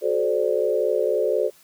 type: chord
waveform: sine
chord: D dominant seventh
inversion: first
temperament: equal with one note detuned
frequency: 370 / 431.9 / 523.3 / 587.3 Hz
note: F#4 / A4 / C5 / D5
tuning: 0 / -32 / 0 / 0 cents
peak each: -26 / -23 / -24 / -25 dBFS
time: 0.01-1.51 s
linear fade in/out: 50 ms
effects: white hiss -54 dBFS RMS until 1.63 s